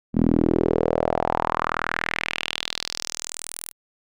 sawtooth tone with band-pass filter sweep, 40.61 Hz, E1, 25 cents flat, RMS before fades -24 dBFS, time 0.13-3.73 s, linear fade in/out 50 ms, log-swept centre 220 to 12000 Hz, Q 3, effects none

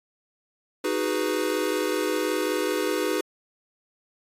square chord, G# minor seventh, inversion second, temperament equal, 311.1 / 370 / 415.3 / 493.9 Hz, D#4 / F#4 / G#4 / B4, 0 / 0 / 0 / 0 cents, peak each -30 dBFS, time 0.84-3.21 s, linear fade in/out 5 ms, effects AAC 48 kbps

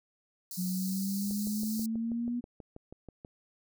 white high-pass noise, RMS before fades -41 dBFS, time 0.51-1.86 s, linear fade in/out 2 ms, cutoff 4100 Hz, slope 96 dB/octave
sine exponential sweep, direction up, 180 to 243.7 Hz, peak -30 dBFS, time 0.57-2.41 s, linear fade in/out 20 ms
click train, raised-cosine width 2 ms, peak -32 dBFS, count 13, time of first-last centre 1.31-3.249 s, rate 6.19 Hz
effects none

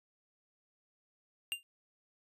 square tone with exponential decay, 2794 Hz, F7, in tune, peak -30 dBFS, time 1.52-1.63 s, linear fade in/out 0 ms, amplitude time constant 23 ms, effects resampled to 32000 Hz

